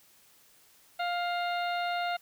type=harmonic tone with a mistuned harmonic; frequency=702 Hz; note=F5; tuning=9 cents sharp; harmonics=1 / 2 / 3 / 4 / 5 / 6; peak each=-30 / -36 / -40 / -42 / -44 / -46 dBFS; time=0.99-2.17 s; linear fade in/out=10 ms; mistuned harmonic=5; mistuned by=+77 cents; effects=white hiss -61 dBFS RMS until 2.21 s